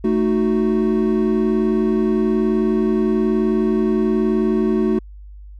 triangle chord, D# diminished, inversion second, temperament equal, 220 / 311.1 / 370 Hz, A3 / D#4 / F#4, 0 / 0 / 0 cents, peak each -16 / -20 / -17 dBFS, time 0.04-4.99 s, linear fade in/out 5 ms, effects added 50 Hz sine -35 dBFS peak until 5.59 s

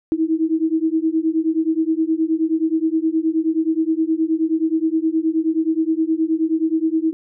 sine beating tone pair, 316.3 / 325.8 Hz, D#4 / E4, +29 / -20 cents, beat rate 9.5 Hz, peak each -19 dBFS, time 0.12-7.13 s, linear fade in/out 0 ms, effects none

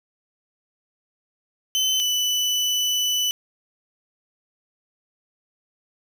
30% pulse tone pair in turn, 3047 / 2984 Hz, G7 / F#7, -50 / +14 cents, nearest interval unison, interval 36 cents, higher first, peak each -16 / -17 dBFS, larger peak first, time 1.75-2 / 2-3.31 s, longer second, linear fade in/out 0 ms, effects none

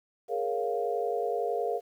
sine chord, Bb minor seventh, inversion third, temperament equal, 415.3 / 466.2 / 554.4 / 698.5 Hz, Ab4 / Bb4 / Db5 / F5, 0 / 0 / 0 / 0 cents, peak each -33 / -31 / -37 / -32 dBFS, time 0.28-1.81 s, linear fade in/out 50 ms, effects 10-bit

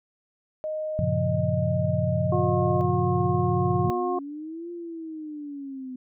sine tone, 620 Hz, D#5, 6 cents flat, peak -27 dBFS, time 0.64-2.81 s, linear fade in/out 0 ms
sine chord, G half-diminished seventh, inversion none, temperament equal with one note detuned, 96.65 / 116.54 / 138.59 / 174.61 Hz, G2 / Bb2 / Db3 / F3, -24 / 0 / 0 / 0 cents, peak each -28 dBFS, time 0.99-3.9 s, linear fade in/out 0 ms
harmonic tone, 359.3 Hz, F4, 49 cents sharp, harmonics 1 / 2 / 3, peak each -26 / -29 / -31 dBFS, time 2.32-4.19 s, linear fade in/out 5 ms
sine linear two-way sweep, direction up then down, 230 to 348.3 to 252.3 Hz, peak -33 dBFS, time 3.85-5.96 s, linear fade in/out 5 ms, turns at 4.71 s
effects none

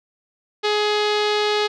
sawtooth tone with low-pass filter, 419.7 Hz, G#4, 18 cents sharp, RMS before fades -20 dBFS, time 0.63-1.68 s, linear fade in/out 20 ms, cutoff 4100 Hz, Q 2.7, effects none

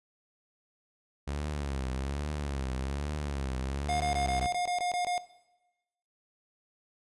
sawtooth tone with vibrato, 69.6 Hz, C#2, 8 cents sharp, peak -28 dBFS, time 1.27-4.47 s, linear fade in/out 10 ms, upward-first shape triangle, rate 1.2 Hz, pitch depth 150 cents each way
square tone bursts, 713 Hz, F5, 36 cents sharp, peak -29 dBFS, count 10, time 3.89-5.179 s, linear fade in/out 0 ms, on 110 ms, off 21 ms
effects noise-tail reverb RT60 1.0 s tail -17 dB re dry + resampled to 24000 Hz

